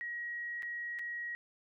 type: tone with dropouts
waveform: sine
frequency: 1900 Hz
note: A#6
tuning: 33 cents sharp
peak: -37 dBFS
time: 0.01-1.35 s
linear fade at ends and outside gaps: 0 ms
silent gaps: 0.623-0.63 / 0.988-0.993 s
effects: none